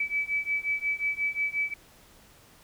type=beating tone pair; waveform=sine; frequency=2295 / 2300.6 Hz; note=D7 / D7; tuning=-40 / -36 cents; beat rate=5.6 Hz; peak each=-30 / -29 dBFS; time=0-1.74 s; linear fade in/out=5 ms; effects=pink hiss -56 dBFS RMS until 2.63 s